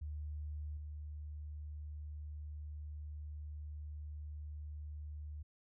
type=tone with level steps; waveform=sine; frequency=75 Hz; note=D2; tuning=37 cents sharp; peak=-40 / -43 dBFS; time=0.01-5.43 s; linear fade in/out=10 ms; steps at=0.77 s; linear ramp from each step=2 ms; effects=none